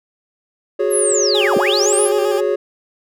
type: chord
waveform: triangle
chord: F# suspended second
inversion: none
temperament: equal with one note detuned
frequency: 366.6 / 415.3 / 554.4 Hz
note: F#4 / G#4 / C#5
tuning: -16 / 0 / 0 cents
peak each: -18 / -16 / -18 dBFS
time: 0.79-2.56 s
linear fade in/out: 10 ms
type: linear two-way sweep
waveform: sine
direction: down then up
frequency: 11540 to 155.56 to 11540 Hz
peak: -16 dBFS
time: 0.9-2.1 s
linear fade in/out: 50 ms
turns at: 1.57 s
type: tone with vibrato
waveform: 20% pulse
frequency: 406.3 Hz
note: G#4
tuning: 38 cents flat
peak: -17 dBFS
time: 1.34-2.41 s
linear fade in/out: 10 ms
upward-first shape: square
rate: 7.7 Hz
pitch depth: 46 cents each way
effects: none